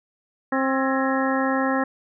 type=harmonic tone with a mistuned harmonic; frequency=265.7 Hz; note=C4; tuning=27 cents sharp; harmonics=1 / 2 / 3 / 4 / 5 / 6 / 7; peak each=-23 / -26 / -28 / -29 / -30 / -31 / -31 dBFS; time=0.52-1.84 s; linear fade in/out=5 ms; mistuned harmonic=6; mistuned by=+85 cents; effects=none